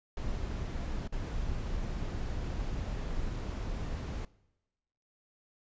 brown noise with dropouts, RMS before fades -35 dBFS, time 0.17-4.25 s, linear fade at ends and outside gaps 2 ms, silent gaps 1.076-1.124 s, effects noise-tail reverb RT60 1.0 s tail -22 dB re dry + resampled to 16000 Hz

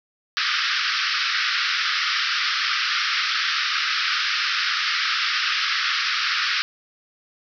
pink band-pass noise, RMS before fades -23 dBFS, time 0.37-6.62 s, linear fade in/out 0 ms, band 1200 to 5500 Hz, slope 96 dB/octave, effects none

